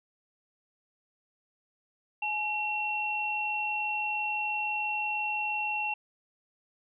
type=tone pair together; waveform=sine; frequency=845.2 / 2723 Hz; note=G#5 / F7; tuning=+30 / -44 cents; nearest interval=octave + minor sixth; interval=2026 cents; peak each=-33 / -30 dBFS; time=2.22-5.94 s; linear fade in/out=5 ms; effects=none